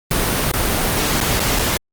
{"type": "noise with dropouts", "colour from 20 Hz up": "pink", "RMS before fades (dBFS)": -18, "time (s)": [0.11, 1.77], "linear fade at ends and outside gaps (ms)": 0, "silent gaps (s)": [[0.515, 0.538], [1.203, 1.212], [1.394, 1.402], [1.589, 1.593]], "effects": ["Opus 32 kbps"]}